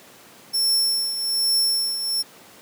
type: tone with tremolo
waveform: sawtooth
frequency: 5400 Hz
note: E8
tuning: 41 cents sharp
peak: -14 dBFS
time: 0.53-2.23 s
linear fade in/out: 20 ms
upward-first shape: triangle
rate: 1.2 Hz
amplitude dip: 65%
effects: pink hiss -47 dBFS RMS until 2.61 s + high-pass 200 Hz 12 dB/octave